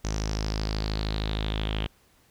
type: tone with low-pass filter sweep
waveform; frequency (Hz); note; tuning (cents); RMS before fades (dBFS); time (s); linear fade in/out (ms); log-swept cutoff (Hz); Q
sawtooth; 53; G#1; +36; -29; 0.04-1.87; 10; 6100 to 3100; 6.1
effects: pink hiss -62 dBFS RMS until 2.3 s

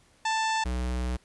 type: harmonic tone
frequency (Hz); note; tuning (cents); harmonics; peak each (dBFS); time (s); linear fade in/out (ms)
884; A5; +8; 1 / 2 / 3 / 4 / 5 / 6 / 7 / 8 / 9; -26 / -32 / -36 / -38 / -40 / -42 / -43 / -44 / -45; 0.25-0.64; 5
type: tone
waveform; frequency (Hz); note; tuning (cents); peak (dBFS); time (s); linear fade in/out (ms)
square; 62; B1; +7; -28; 0.65-1.17; 10
effects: pink hiss -62 dBFS RMS until 1.24 s + resampled to 24000 Hz

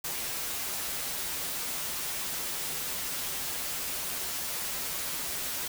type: noise with comb filter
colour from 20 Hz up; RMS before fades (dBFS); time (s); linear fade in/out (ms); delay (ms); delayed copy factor
white; -34; 0.04-5.68; 5; 9.4; -0.55
effects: none

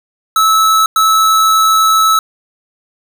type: tone bursts at uneven times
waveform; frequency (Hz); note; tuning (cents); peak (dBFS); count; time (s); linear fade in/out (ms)
square; 1304; E6; -19; -8; 2; 0.36-0.86 / 0.96-2.19; 2
effects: 7-bit

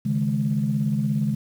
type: chord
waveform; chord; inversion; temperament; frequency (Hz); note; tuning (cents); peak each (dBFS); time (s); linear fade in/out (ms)
sine; C# suspended second; none; equal with one note detuned; 138.59 / 155.56 / 209.7; C#3 / D#3 / G#3; 0 / 0 / +17; -24 / -26 / -23; 0.05-1.35; 10
effects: tanh soft clip ceiling -11 dBFS + 8-bit

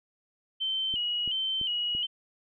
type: tone with vibrato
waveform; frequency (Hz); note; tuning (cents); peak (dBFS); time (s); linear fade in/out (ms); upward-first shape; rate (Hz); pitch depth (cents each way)
sine; 3000; F#7; +23; -27; 0.6-2.07; 20; square; 1.4; 55
type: click train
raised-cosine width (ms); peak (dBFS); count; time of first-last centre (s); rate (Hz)
3; -30; 4; 0.94-1.95; 2.97
effects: none

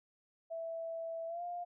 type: tone with pitch glide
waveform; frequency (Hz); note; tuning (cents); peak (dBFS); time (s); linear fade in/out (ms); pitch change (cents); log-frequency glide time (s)
sine; 659.3 to 702.6; E5 to F5; 0 to +10; -38; 0.5-1.65; 20; +110; 1.27-1.43
effects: none

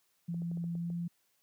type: tone with pitch glide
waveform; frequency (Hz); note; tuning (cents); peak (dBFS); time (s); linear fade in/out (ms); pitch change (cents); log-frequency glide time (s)
sine; 170 to 171.68; F3 to F3; -46 to -29; -33; 0.28-1.08; 10; +17; 0.79-0.93
type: clicks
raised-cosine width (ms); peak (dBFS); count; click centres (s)
2; -37; 7; 0.344 / 0.42 / 0.515 / 0.573 / 0.641 / 0.753 / 0.902
effects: white hiss -74 dBFS RMS until 1.42 s + high-pass 80 Hz 12 dB/octave

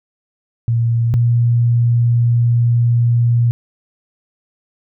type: tone pair in turn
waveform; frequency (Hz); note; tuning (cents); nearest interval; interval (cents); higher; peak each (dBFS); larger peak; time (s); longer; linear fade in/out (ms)
sine; 116.54 / 118.71; A#2 / A#2; 0 / +32; unison; 32; second; -12 / -10; second; 0.68-1.14 / 1.14-3.51; second; 0
effects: none

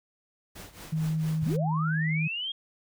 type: noise with tremolo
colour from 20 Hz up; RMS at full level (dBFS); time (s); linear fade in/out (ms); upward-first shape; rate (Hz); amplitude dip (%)
pink; -42; 0.55-1.57; 10; triangle; 4.4; 85
type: tone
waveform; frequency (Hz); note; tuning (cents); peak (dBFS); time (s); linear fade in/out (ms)
sine; 158.1; D#3; +28; -25; 0.92-2.28; 10
type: linear sweep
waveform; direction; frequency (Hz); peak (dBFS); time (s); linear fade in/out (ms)
sine; up; 68.6 to 3280; -30; 1.42-2.52; 5
effects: none

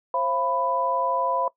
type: tone cluster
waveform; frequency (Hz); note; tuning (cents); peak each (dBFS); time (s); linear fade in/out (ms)
sine; 532 / 684 / 994; C5 / F5 / B5; +29 / -36 / +11; -27 / -29 / -24; 0.14-1.48; 2
effects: noise-tail reverb RT60 0.1 s tail -19 dB re dry

